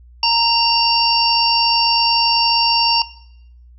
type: harmonic tone with a mistuned harmonic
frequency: 927 Hz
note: A#5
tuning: 10 cents flat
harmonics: 1 / 3 / 5 / 6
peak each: -18 / -18 / -18 / -18 dBFS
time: 0.23-3.02 s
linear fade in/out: 2 ms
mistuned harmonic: 6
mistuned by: -37 cents
effects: noise-tail reverb RT60 0.7 s tail -17 dB re dry + added 60 Hz sine -41 dBFS peak until 3.78 s